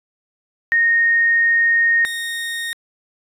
sine / 30% pulse tone pair in turn, 1853 / 1853 Hz, A#6 / A#6, -11 / -11 cents, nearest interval unison, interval 0 cents, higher neither, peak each -12 / -20 dBFS, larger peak first, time 0.72-2.05 / 2.05-2.73 s, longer first, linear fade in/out 0 ms, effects resampled to 32000 Hz

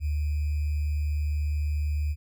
sine tone with sample-and-hold, 74.5 Hz, D2, 25 cents sharp, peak -24 dBFS, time 0-2.16 s, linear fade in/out 50 ms, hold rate 2450 Hz, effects none

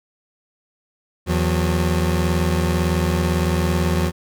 25% pulse tone pair together, 81.52 / 181 Hz, E2 / F#3, -19 / -38 cents, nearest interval octave + major second, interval 1381 cents, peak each -15 / -18 dBFS, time 1.26-4.12 s, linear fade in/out 50 ms, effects none

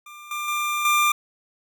25% pulse tone with level steps, 1192 Hz, D6, 25 cents sharp, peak -36 / -23 / -19 / -13 dBFS, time 0.06-1.12 s, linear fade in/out 5 ms, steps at 0.31 / 0.48 / 0.85 s, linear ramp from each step 2 ms, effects none

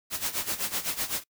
white noise with tremolo, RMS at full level -28 dBFS, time 0.1-1.24 s, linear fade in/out 50 ms, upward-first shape sine, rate 7.9 Hz, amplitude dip 80%, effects noise-tail reverb RT60 0.1 s tail -24 dB re dry

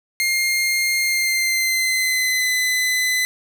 sawtooth tone with pitch glide, 2121 to 2015 Hz, C7 to B6, +23 to +34 cents, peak -14 dBFS, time 0.2-3.25 s, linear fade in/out 0 ms, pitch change -89 cents, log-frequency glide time 1.02-2.5 s, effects none

